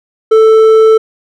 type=tone with hard clipping; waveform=sine; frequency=441 Hz; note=A4; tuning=4 cents sharp; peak=-4 dBFS; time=0.31-0.98 s; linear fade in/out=10 ms; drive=5 dB; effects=none